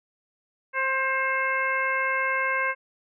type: harmonic tone with a mistuned harmonic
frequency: 529 Hz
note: C5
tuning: 19 cents sharp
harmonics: 1 / 2 / 3 / 4 / 5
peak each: -32 / -28 / -27 / -28 / -35 dBFS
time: 0.73-2.75 s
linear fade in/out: 50 ms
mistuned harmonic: 4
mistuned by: +18 cents
effects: none